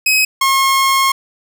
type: tone pair in turn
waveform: sawtooth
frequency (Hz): 2539 / 1079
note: D#7 / C#6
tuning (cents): +34 / -47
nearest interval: octave + minor third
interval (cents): 1481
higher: first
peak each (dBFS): -7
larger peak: neither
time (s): 0.06-0.25 / 0.41-1.12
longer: second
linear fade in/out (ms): 5
effects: none